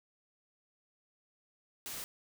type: noise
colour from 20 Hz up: white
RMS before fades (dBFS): -42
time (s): 1.86-2.04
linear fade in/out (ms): 0
effects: none